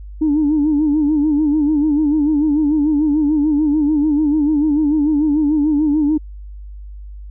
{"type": "tone with vibrato", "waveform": "sine", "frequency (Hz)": 299.5, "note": "D4", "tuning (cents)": 34, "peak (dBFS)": -11, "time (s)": [0.21, 6.18], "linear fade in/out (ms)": 10, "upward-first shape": "sine", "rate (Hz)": 6.8, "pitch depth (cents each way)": 85, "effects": ["tanh soft clip ceiling -8 dBFS", "added 50 Hz sine -30 dBFS peak until 7.3 s"]}